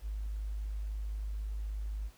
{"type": "tone", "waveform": "sine", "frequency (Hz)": 51.91, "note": "G#1", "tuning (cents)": 0, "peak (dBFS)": -34, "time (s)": [0.01, 2.11], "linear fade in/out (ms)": 50, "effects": ["pink hiss -62 dBFS RMS until 2.17 s"]}